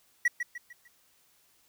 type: tone with echo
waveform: triangle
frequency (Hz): 1929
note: B6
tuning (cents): -41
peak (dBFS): -19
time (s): 0.25-0.28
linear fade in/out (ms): 5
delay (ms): 150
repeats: 4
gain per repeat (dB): -8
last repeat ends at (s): 0.88
effects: white hiss -66 dBFS RMS until 1.68 s